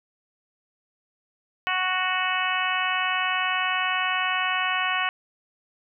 harmonic tone, 370 Hz, F#4, in tune, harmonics 2 / 3 / 4 / 5 / 6 / 7 / 8, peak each -31 / -28 / -30 / -30 / -32 / -30 / -31 dBFS, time 1.67-5.09 s, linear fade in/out 0 ms, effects none

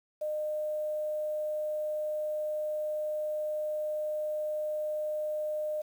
sine tone with quantisation, 609 Hz, D#5, 37 cents flat, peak -30 dBFS, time 0.21-5.82 s, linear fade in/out 10 ms, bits 9, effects none

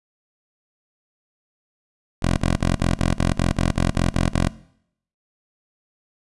10% pulse tone bursts, 43.65 Hz, F1, in tune, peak -9 dBFS, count 12, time 2.22-4.492 s, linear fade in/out 10 ms, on 160 ms, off 32 ms, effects noise-tail reverb RT60 0.7 s tail -20 dB re dry + resampled to 24000 Hz

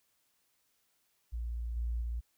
sine tone with level steps, 58.27 Hz, A#1, in tune, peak -34 / -31 / -33 dBFS, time 1.32-2.21 s, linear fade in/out 20 ms, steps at 1.76 / 2.01 s, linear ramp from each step 10 ms, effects white hiss -75 dBFS RMS until 2.37 s

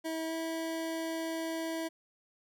25% pulse tone with pitch glide, 322.5 to 325.9 Hz, E4 to E4, -38 to -20 cents, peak -30 dBFS, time 0.04-1.89 s, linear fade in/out 20 ms, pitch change +18 cents, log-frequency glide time 0.27-0.33 s, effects none

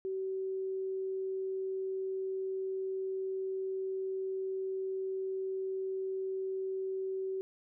sine tone, 381.2 Hz, G4, 48 cents flat, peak -33 dBFS, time 0.05-7.41 s, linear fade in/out 0 ms, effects none

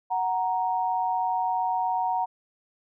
sine tone pair together, 742 / 933.7 Hz, F#5 / A#5, +5 / +3 cents, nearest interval major third, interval 398 cents, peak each -26 dBFS, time 0.1-2.26 s, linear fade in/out 20 ms, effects none

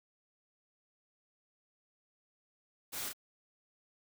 white noise with echo, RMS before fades -41 dBFS, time 2.92-3.1 s, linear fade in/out 20 ms, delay 34 ms, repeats 1, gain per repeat -2 dB, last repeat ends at 3.134 s, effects none

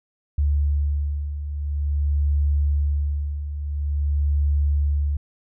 sine beating tone pair, 72.1 / 72.58 Hz, D2 / D2, -31 / -20 cents, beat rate 0.48 Hz, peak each -26 / -20 dBFS, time 0.38-5.17 s, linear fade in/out 5 ms, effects none

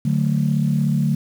sine chord, D major, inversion none, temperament equal with one note detuned, 146.83 / 183.61 / 220 Hz, D3 / F#3 / A3, 0 / -13 / 0 cents, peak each -18 / -22 / -21 dBFS, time 0.05-1.15 s, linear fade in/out 5 ms, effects tanh soft clip ceiling -7 dBFS + 7-bit

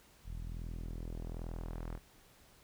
sawtooth tone with low-pass filter sweep, 41.2 Hz, E1, in tune, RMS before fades -42 dBFS, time 0.24-2 s, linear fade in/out 50 ms, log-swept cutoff 130 to 1800 Hz, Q 0.86, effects pink hiss -63 dBFS RMS until 2.63 s

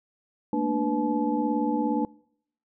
sine tone cluster, 217.2 / 234.5 / 296.3 / 493.2 / 860 Hz, A3 / A#3 / D4 / B4 / A5, -22 / +11 / +15 / -2 / -40 cents, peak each -32 / -29 / -26 / -32 / -31 dBFS, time 0.53-2.05 s, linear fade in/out 2 ms, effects noise-tail reverb RT60 0.7 s tail -25 dB re dry

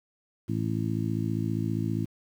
harmonic tone, 55 Hz, A1, in tune, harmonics 2 / 3 / 4 / 5 / 6, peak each -30 / -32 / -33 / -34 / -35 dBFS, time 0.48-2.06 s, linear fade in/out 20 ms, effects 9-bit

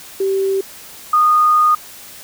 sine tone pair in turn, 387.5 / 1230.2 Hz, G4 / D#6, -20 / -20 cents, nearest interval octave + minor sixth, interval 2000 cents, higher second, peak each -14 / -9 dBFS, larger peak second, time 0.2-0.61 / 1.13-1.75 s, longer second, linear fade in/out 5 ms, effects white hiss -37 dBFS RMS until 2.23 s

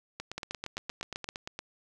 two click trains, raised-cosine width 0.2 ms, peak -20 / -18 dBFS, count 13 / 8, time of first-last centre 0.2-1.59 / 0.38-1.289 s, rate 8.63 / 7.7 Hz, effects none

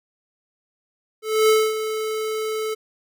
square tone with ADSR envelope, 435.4 Hz, A4, 18 cents flat, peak -13 dBFS, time 1.22-2.75 s, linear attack 270 ms, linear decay 240 ms, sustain -11 dB, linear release 17 ms, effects none

